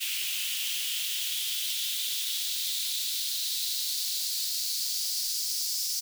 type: noise with high-pass filter sweep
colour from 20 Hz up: white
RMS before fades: -31 dBFS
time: 0-6.01 s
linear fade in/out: 20 ms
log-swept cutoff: 2800 to 5100 Hz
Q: 3.7
effects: none